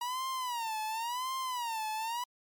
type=tone with vibrato; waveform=45% pulse; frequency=953 Hz; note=A#5; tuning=38 cents sharp; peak=-33 dBFS; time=0.01-2.24 s; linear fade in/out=5 ms; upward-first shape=sine; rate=0.93 Hz; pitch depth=170 cents each way; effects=MP3 96 kbps